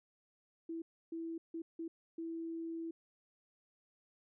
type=tone bursts at uneven times; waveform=sine; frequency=329.6 Hz; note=E4; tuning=in tune; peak=-39 dBFS; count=5; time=0.69-0.82 / 1.12-1.38 / 1.54-1.62 / 1.79-1.88 / 2.18-2.91 s; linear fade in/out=5 ms; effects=none